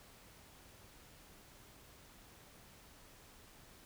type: silence
effects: pink hiss -60 dBFS RMS until 3.85 s